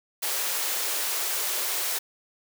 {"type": "high-pass noise", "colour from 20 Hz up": "white", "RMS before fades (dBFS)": -28, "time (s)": [0.22, 1.99], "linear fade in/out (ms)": 10, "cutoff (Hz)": 350, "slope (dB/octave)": 48, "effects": []}